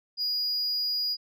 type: tone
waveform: sine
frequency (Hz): 4890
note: D#8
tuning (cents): -31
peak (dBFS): -23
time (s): 0.17-1.17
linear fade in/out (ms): 50
effects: tanh soft clip ceiling -25 dBFS